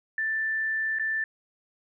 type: tone with dropouts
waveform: sine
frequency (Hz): 1768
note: A6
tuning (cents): +8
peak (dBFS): -25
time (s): 0.18-1.24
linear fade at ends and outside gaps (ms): 2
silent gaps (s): 0.987-0.996
effects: none